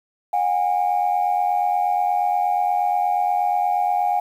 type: tone pair together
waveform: sine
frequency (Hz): 721.6 / 810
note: F#5 / G#5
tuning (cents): -44 / -43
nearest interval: major second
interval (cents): 201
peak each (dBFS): -19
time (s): 0.33-4.2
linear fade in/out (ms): 5
effects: tanh soft clip ceiling -12 dBFS + 8-bit